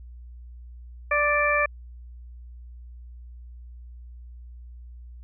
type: harmonic tone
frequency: 587.3 Hz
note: D5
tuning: in tune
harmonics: 1 / 2 / 3 / 4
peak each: -25 / -25 / -25 / -25 dBFS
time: 1.11-1.66 s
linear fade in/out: 5 ms
effects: added 60 Hz sine -40 dBFS peak until 5.23 s